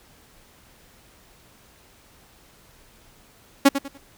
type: tone with echo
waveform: sawtooth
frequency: 277.2 Hz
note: C#4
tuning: in tune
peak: -6 dBFS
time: 3.65-3.69 s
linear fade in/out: 10 ms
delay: 97 ms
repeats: 3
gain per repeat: -11 dB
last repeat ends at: 3.981 s
effects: pink hiss -54 dBFS RMS until 4.17 s